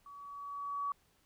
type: tone with level ramp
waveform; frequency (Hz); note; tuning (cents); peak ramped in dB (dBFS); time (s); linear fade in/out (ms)
sine; 1135; C#6; +41; -49 to -32; 0.06-0.92; 2
effects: pink hiss -71 dBFS RMS until 1.25 s